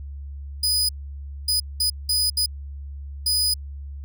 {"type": "tone bursts at uneven times", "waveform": "sawtooth", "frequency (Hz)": 4978, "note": "D#8", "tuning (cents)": 0, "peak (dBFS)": -16, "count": 6, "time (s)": [[0.63, 0.89], [1.48, 1.6], [1.8, 1.9], [2.09, 2.3], [2.37, 2.46], [3.26, 3.54]], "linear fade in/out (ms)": 5, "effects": ["added 70 Hz sine -32 dBFS peak until 4.04 s"]}